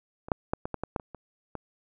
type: clicks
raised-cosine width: 1 ms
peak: -26 / -10 / -12 / -18 / -17 / -17 / -13 / -27 / -27 / -21 dBFS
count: 10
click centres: 0.285 / 0.318 / 0.535 / 0.655 / 0.743 / 0.836 / 0.962 / 0.998 / 1.147 / 1.553 s
effects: none